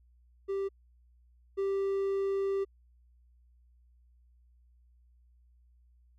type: tone pair in turn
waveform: triangle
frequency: 392 / 392 Hz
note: G4 / G4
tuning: 0 / 0 cents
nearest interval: unison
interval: 0 cents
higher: neither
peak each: -28 / -26 dBFS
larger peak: second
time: 0.48-0.69 / 1.57-2.65 s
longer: second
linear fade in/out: 20 ms
effects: added 60 Hz sine -60 dBFS peak until 6.18 s